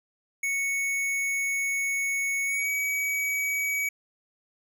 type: tone with pitch glide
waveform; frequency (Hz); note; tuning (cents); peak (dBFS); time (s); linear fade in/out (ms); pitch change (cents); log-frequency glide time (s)
square; 2216 to 2269; C#7 to C#7; -1 to +40; -26; 0.43-3.89; 5; +41; 2.45-2.7
effects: none

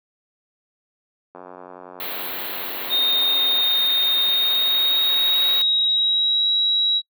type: click train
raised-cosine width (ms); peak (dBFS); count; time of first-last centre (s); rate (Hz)
1; -23; 206; 1.35-3.608; 90.8
type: band-stop noise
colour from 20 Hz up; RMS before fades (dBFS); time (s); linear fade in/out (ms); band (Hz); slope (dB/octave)
white; -29; 2-5.62; 2; 4300 to 12000; 96
type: tone with pitch glide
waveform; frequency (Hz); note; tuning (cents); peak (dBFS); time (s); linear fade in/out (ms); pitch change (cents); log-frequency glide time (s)
sine; 3691 to 3870; A#7 to B7; -18 to -36; -16; 2.89-7.02; 50; +82; 4.19-6.49
effects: noise-tail reverb RT60 0.1 s tail -25 dB re dry + high-pass 300 Hz 12 dB/octave

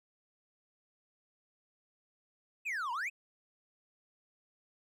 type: exponential two-way sweep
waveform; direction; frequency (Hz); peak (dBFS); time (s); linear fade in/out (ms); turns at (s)
triangle; down then up; 2667 to 911 to 2667; -32; 2.65-3.1; 20; 2.92
effects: none

